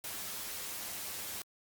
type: noise with comb filter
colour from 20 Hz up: white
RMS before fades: -41 dBFS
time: 0.04-1.42 s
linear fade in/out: 2 ms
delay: 9.8 ms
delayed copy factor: +0.5
effects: Opus 48 kbps